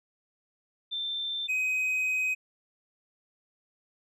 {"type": "tone pair in turn", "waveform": ["sine", "triangle"], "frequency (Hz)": [3563, 2519], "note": ["A7", "D#7"], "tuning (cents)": [21, 21], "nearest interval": "tritone", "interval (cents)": 600, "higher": "first", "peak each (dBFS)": [-30, -24], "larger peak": "second", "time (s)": [[0.91, 1.48], [1.48, 2.35]], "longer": "second", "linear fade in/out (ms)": 20, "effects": ["resampled to 32000 Hz"]}